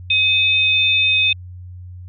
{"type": "tone pair together", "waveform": "sine", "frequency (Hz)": [2545, 3599], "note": ["D#7", "A7"], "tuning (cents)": [39, 38], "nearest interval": "tritone", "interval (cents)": 599, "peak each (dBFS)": [-15, -16], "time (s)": [0.1, 1.33], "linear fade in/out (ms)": 5, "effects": ["added 90 Hz sine -32 dBFS peak until 2.08 s"]}